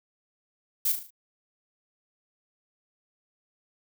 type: noise with echo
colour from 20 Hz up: violet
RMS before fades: -25 dBFS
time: 0.85-0.92 s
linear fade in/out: 5 ms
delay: 37 ms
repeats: 5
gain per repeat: -6 dB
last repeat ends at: 1.105 s
effects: none